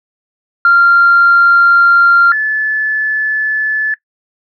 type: tone pair in turn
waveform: sine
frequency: 1388 / 1733.1 Hz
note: F6 / A6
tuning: -11 / -27 cents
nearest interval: major third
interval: 384 cents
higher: second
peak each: -3 / -11 dBFS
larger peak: first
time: 0.65-2.32 / 2.32-3.94 s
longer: first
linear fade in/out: 2 ms
effects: noise-tail reverb RT60 0.1 s tail -19 dB re dry + tanh soft clip ceiling 0 dBFS